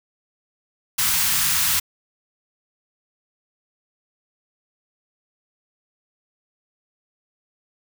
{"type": "band-stop noise", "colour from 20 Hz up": "white", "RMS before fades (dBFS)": -20, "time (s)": [0.98, 1.8], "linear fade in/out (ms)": 10, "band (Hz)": [200, 980], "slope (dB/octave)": 24, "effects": []}